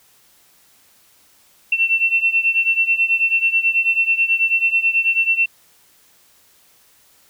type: beating tone pair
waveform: sine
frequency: 2696 / 2705.2 Hz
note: E7 / E7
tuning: +38 / +44 cents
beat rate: 9.2 Hz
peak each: -16 / -19 dBFS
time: 1.72-5.46 s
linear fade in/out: 5 ms
effects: white hiss -54 dBFS RMS until 7.29 s